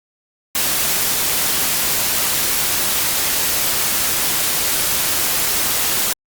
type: noise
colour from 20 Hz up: white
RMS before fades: -18 dBFS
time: 0.55-6.13 s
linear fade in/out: 2 ms
effects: Opus 48 kbps